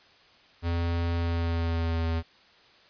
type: tone with pitch glide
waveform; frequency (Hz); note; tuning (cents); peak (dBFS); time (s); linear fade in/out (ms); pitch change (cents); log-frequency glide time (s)
square; 85 to 82.29; F2 to E2; -46 to -2; -26; 0.62-2.23; 50; -56; 1.16-2.07
effects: white hiss -57 dBFS RMS until 2.89 s + resampled to 11025 Hz